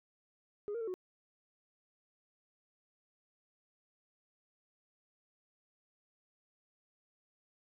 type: tone with pitch steps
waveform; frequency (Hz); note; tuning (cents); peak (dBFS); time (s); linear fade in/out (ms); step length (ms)
sine; 412.8 / 466.9 / 448.3 / 367.5; G#4 / A#4 / A4 / F#4; -10 / +3 / +32 / -12; -34; 0.68-0.94; 0; 65
effects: tanh soft clip ceiling -34 dBFS